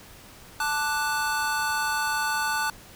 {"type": "chord", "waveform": "square", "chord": "D major", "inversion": "second", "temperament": "equal", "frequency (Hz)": [880, 1174.7, 1480], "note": ["A5", "D6", "F#6"], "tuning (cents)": [0, 0, 0], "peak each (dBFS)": [-29, -33, -28], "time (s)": [0.6, 2.7], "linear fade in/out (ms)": 2, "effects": ["pink hiss -48 dBFS RMS until 2.95 s"]}